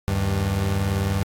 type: tone pair together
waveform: 30% pulse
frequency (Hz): 77.78 / 98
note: D#2 / G2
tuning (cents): 0 / 0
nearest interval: major third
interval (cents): 400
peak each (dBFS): -24 / -19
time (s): 0.08-1.23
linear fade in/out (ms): 0
effects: AAC 64 kbps